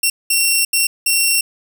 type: tone bursts at uneven times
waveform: 10% pulse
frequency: 2728 Hz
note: F7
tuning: 41 cents flat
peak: -4 dBFS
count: 4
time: 0.03-0.1 / 0.3-0.65 / 0.73-0.87 / 1.06-1.41 s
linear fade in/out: 5 ms
effects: none